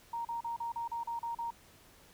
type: tone bursts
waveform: sine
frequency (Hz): 932.3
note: A#5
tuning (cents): 0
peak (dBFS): -34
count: 9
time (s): 0.13-1.506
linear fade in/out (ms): 5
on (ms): 120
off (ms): 37
effects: pink hiss -60 dBFS RMS until 2.13 s